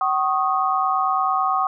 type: tone cluster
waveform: sine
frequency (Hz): 761 / 1096 / 1245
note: F#5 / C#6 / D#6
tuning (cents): +48 / -20 / +1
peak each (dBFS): -22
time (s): 0.01-1.67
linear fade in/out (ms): 2
effects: none